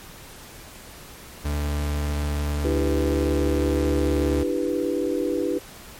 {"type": "tone", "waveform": "40% pulse", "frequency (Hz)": 73.4, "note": "D2", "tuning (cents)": 0, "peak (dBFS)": -22, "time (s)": [1.44, 4.44], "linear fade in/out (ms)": 20}
{"type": "chord", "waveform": "sine", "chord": "E minor seventh", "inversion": "third", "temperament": "equal with one note detuned", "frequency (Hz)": [293.7, 332.3, 392, 493.9], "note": ["D4", "E4", "G4", "B4"], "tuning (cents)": [0, 14, 0, 0], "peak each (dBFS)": -27, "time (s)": [2.64, 5.59], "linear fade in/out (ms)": 10}
{"effects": ["pink hiss -43 dBFS RMS until 5.99 s", "MP3 64 kbps"]}